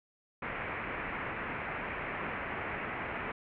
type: low-pass noise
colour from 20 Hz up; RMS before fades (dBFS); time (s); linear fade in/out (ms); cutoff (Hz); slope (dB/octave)
white; -38; 0.42-3.32; 5; 2400; 48
effects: none